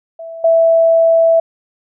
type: tone with level steps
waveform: sine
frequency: 659.3 Hz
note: E5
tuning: in tune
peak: -26 / -7 dBFS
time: 0.19-1.4 s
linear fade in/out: 5 ms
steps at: 0.44 s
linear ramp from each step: 5 ms
effects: none